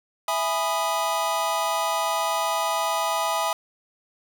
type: chord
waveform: square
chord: E major seventh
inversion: none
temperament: equal with one note detuned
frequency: 659.3 / 830.6 / 987.8 / 1235.9 Hz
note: E5 / G#5 / B5 / D#6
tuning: 0 / 0 / 0 / -12 cents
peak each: -29 dBFS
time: 0.28-3.53 s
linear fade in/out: 2 ms
effects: none